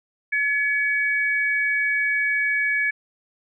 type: tone pair together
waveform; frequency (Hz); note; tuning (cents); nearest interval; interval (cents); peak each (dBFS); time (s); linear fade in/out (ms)
sine; 1706.3 / 2260; G#6 / C#7; +46 / +33; perfect fourth; 487; -22; 0.32-2.91; 10
effects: none

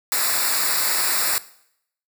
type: noise with comb filter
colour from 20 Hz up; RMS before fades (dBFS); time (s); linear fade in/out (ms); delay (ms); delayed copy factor
white; -21; 0.12-1.38; 0; 0.32; -0.85
effects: noise-tail reverb RT60 0.7 s tail -18 dB re dry

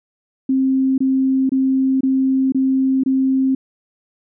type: tone bursts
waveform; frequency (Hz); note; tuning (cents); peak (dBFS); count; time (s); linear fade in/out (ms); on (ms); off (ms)
sine; 264.8; C4; +21; -13; 6; 0.49-3.55; 5; 490; 24
effects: none

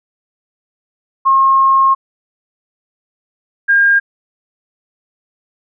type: tone pair in turn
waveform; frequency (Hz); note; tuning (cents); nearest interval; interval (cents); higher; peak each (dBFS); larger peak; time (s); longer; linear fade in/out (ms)
sine; 1076 / 1612.2; C6 / G6; +48 / +48; perfect fifth; 700; second; -7; neither; 1.25-1.95 / 3.68-4; first; 20
effects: none

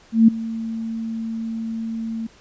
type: tone with ADSR envelope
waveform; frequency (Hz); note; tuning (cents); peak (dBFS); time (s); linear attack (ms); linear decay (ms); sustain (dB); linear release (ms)
sine; 225.5; A3; +43; -6; 0.12-2.27; 160; 8; -18; 7
effects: pink hiss -51 dBFS RMS until 2.4 s + resampled to 16000 Hz

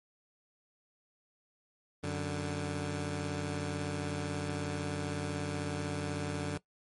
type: tone pair together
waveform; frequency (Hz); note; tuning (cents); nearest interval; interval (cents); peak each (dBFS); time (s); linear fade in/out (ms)
15% pulse; 92.5 / 146.83; F#2 / D3; 0 / 0; minor sixth; 800; -31 / -29; 2.03-6.58; 10
effects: noise-tail reverb RT60 0.1 s tail -18 dB re dry + MP3 48 kbps

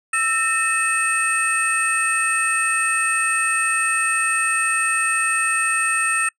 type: tone cluster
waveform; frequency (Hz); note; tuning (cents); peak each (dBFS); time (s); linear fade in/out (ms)
sine; 1324 / 1828 / 2594 / 8610; E6 / A#6 / E7 / C9; +7 / -34 / -28 / +49; -22; 0.13-6.29; 5
effects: noise-tail reverb RT60 0.1 s tail -25 dB re dry + tanh soft clip ceiling -10 dBFS

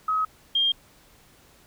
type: tone pair in turn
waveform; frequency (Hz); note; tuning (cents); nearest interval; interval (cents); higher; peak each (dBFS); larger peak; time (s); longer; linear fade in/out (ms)
sine; 1273 / 3208; D#6 / G7; +39 / +39; octave + major third; 1600; second; -21 / -19; second; 0.08-0.25 / 0.55-0.72; neither; 5
effects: pink hiss -56 dBFS RMS until 1.66 s

